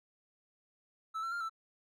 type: tone with pitch steps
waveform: triangle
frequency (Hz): 1311 / 1351 / 1397 / 1327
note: E6 / E6 / F6 / E6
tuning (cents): -10 / +42 / 0 / +11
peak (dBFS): -33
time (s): 1.14-1.496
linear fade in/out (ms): 20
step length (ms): 89
effects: none